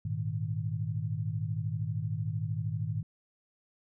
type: chord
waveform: sine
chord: Ab suspended second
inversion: none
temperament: just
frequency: 103.83 / 116.8 / 155.74 Hz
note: Ab2 / Bb2 / Eb3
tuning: 0 / +4 / +2 cents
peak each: -34 / -35 / -35 dBFS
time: 0.05-3.03 s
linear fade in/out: 5 ms
effects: none